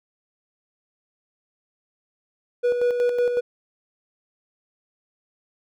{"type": "tone with tremolo", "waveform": "triangle", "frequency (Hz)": 486.6, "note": "B4", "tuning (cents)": -26, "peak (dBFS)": -15, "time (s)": [2.63, 3.41], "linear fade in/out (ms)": 20, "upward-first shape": "square", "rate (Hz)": 5.4, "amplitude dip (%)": 45, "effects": []}